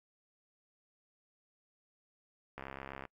click train, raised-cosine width 0.5 ms, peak -28 dBFS, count 33, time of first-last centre 2.58-3.053 s, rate 67.7 Hz, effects noise-tail reverb RT60 0.1 s tail -26 dB re dry

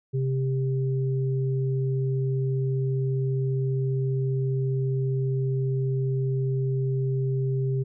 sine tone pair together, 132.58 / 397.6 Hz, C3 / G4, +23 / +25 cents, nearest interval octave + perfect fifth, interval 1902 cents, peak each -23 / -31 dBFS, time 0.13-7.84 s, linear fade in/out 20 ms, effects none

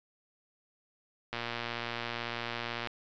click train, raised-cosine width 0.3 ms, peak -19 dBFS, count 183, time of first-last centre 1.33-2.872 s, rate 118 Hz, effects resampled to 16000 Hz

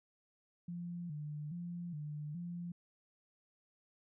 sine tone with vibrato, 160.9 Hz, E3, 42 cents flat, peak -40 dBFS, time 0.68-2.72 s, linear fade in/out 5 ms, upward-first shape square, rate 1.2 Hz, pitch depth 130 cents each way, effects none

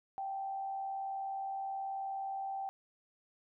sine tone with frequency modulation, 780 Hz, G5, 9 cents flat, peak -36 dBFS, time 0.18-2.69 s, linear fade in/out 0 ms, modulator 78.9 Hz, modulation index 0.3, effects none

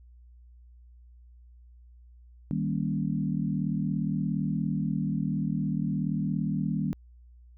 sine chord, Eb dominant seventh, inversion none, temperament equal, 155.56 / 196 / 233.1 / 277.2 Hz, Eb3 / G3 / Bb3 / Db4, 0 / 0 / 0 / 0 cents, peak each -30 / -30 / -33 / -35 dBFS, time 2.51-6.93 s, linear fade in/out 0 ms, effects added 60 Hz sine -50 dBFS peak until 7.57 s

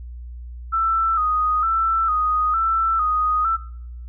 sine tone with vibrato, 1288 Hz, E6, 41 cents flat, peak -17 dBFS, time 0.72-3.57 s, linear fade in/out 20 ms, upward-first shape square, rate 1.1 Hz, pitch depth 57 cents each way, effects noise-tail reverb RT60 0.8 s tail -23 dB re dry + added 60 Hz sine -32 dBFS peak until 4.08 s

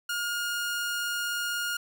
sawtooth tone, 1423 Hz, F6, 32 cents sharp, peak -25 dBFS, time 0.09-1.77 s, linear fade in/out 5 ms, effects none

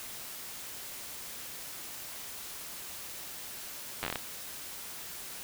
slowing click train, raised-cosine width 0.3 ms, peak -16 dBFS, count 8, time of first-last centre 4.03-4.158 s, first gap 9 ms, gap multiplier 1.23, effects white hiss -43 dBFS RMS until 5.43 s

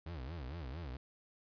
35% pulse tone with vibrato, 73.42 Hz, D2, in tune, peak -40 dBFS, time 0.06-0.97 s, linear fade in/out 5 ms, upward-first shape sine, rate 4.4 Hz, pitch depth 300 cents each way, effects resampled to 11025 Hz + 13-bit

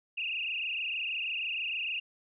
sine tone with frequency modulation, 2668 Hz, E7, 20 cents sharp, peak -31 dBFS, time 0.17-2 s, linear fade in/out 10 ms, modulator 26.4 Hz, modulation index 6.8, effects none

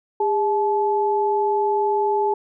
sine tone pair together, 406.8 / 862 Hz, G#4 / A5, -36 / -36 cents, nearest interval octave + minor second, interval 1300 cents, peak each -20 dBFS, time 0.2-2.34 s, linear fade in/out 5 ms, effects none

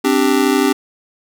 square chord, C suspended second, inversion none, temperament just, 261.6 / 294.3 / 392.4 Hz, C4 / D4 / G4, 0 / +4 / +2 cents, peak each -17 dBFS, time 0.04-0.73 s, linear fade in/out 10 ms, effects none

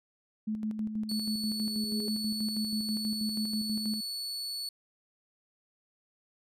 sine tone with tremolo, 215.9 Hz, A3, 33 cents flat, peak -29 dBFS, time 0.47-4.01 s, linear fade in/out 10 ms, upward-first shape square, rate 6.2 Hz, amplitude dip 50%
40% pulse tone, 4435 Hz, C#8, in tune, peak -33 dBFS, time 1.09-4.69 s, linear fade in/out 2 ms
sine tone with exponential growth, 415.3 Hz, G#4, in tune, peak -36 dBFS, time 1.29-2.08 s, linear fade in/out 1 ms, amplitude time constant 170 ms
effects resampled to 32000 Hz

